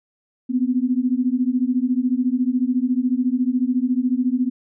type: beating tone pair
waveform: sine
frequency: 245 / 259 Hz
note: B3 / C4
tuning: -14 / -17 cents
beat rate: 14 Hz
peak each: -20 dBFS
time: 0.49-4.5 s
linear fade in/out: 20 ms
effects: none